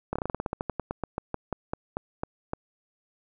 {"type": "slowing click train", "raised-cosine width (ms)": 1, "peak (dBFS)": -15, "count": 22, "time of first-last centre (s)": [0.13, 2.534], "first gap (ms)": 26, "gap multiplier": 1.13, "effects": []}